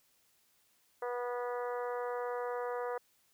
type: harmonic tone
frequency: 244.1 Hz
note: B3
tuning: 20 cents flat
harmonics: 2 / 3 / 4 / 5 / 6 / 7 / 8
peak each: -36 / -43 / -43 / -45 / -50 / -52 / -54 dBFS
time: 1.02-2.98 s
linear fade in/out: 5 ms
effects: white hiss -71 dBFS RMS until 3.33 s